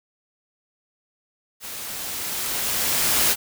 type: noise with level ramp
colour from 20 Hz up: white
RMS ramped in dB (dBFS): -35 to -18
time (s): 1.6-3.36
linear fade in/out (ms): 50
effects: none